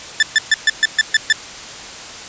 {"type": "tone bursts", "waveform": "sawtooth", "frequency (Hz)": 1760, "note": "A6", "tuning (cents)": 0, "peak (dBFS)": -5, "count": 8, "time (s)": [0.2, 1.326], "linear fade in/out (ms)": 2, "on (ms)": 27, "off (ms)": 130, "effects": ["white hiss -32 dBFS RMS until 2.28 s", "resampled to 16000 Hz"]}